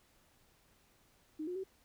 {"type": "tone with pitch steps", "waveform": "sine", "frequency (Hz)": [309.4, 359.1, 381.1], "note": ["D#4", "F4", "G4"], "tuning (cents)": [-10, 48, -49], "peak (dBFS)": -37, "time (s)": [1.39, 1.639], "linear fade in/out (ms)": 10, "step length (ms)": 83, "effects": ["pink hiss -69 dBFS RMS until 1.84 s"]}